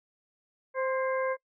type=harmonic tone with a mistuned harmonic; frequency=523.3 Hz; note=C5; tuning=in tune; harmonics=1 / 2 / 3 / 4; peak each=-28 / -34 / -38 / -40 dBFS; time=0.74-1.37 s; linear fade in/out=50 ms; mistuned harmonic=3; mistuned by=+38 cents; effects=noise-tail reverb RT60 0.1 s tail -22 dB re dry